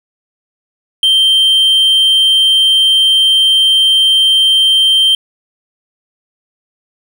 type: tone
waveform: triangle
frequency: 3140 Hz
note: G7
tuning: 2 cents sharp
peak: -5 dBFS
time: 1.03-5.15 s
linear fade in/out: 2 ms
effects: none